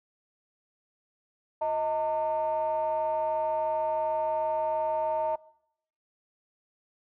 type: ring-modulated tone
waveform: triangle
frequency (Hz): 138.6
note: C#3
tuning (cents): 0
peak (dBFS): -20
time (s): 1.61-5.36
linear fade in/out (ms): 10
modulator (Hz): 768
effects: noise-tail reverb RT60 0.7 s tail -22 dB re dry + tanh soft clip ceiling -17 dBFS